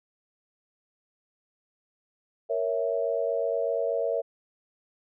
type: chord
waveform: sine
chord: A# diminished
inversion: none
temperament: equal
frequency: 466.2 / 554.4 / 659.3 Hz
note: A#4 / C#5 / E5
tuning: 0 / 0 / 0 cents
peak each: -29 dBFS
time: 2.49-4.22 s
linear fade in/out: 20 ms
effects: none